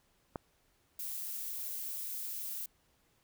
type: click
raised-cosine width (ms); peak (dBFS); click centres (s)
1; -23; 0.358
type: noise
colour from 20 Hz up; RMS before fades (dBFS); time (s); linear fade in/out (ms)
violet; -40; 0.99-2.66; 5
effects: pink hiss -72 dBFS RMS until 3.23 s

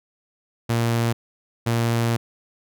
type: tone bursts at uneven times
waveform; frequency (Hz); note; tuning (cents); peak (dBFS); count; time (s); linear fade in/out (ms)
sawtooth; 116.54; A#2; 0; -15; 2; 0.69-1.13 / 1.66-2.17; 10
effects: none

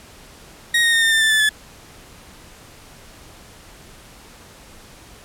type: tone with pitch steps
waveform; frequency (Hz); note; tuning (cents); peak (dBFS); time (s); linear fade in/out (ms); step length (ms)
30% pulse; 1879 / 1856.3 / 1834 / 1811.9 / 1790 / 1768.4 / 1747.1 / 1726; A#6 / A#6 / A#6 / A#6 / A6 / A6 / A6 / A6; +13 / -8 / -29 / -50 / +29 / +8 / -13 / -34; -11; 0.74-1.492; 5; 94
effects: pink hiss -44 dBFS RMS until 5.24 s + low-pass 12000 Hz 12 dB/octave

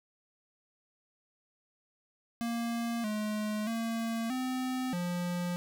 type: tone with pitch steps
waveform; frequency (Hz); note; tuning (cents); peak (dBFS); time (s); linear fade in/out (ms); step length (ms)
square; 233.3 / 212.3 / 228.1 / 256.5 / 176.3; A#3 / G#3 / A#3 / C4 / F3; +2 / +38 / -37 / -34 / +17; -32; 2.41-5.56; 0; 630
effects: none

